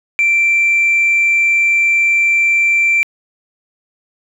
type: tone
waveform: sine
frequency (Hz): 2349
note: D7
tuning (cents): 0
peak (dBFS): -8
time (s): 0.19-3.03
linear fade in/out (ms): 0
effects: tanh soft clip ceiling -7 dBFS + 8-bit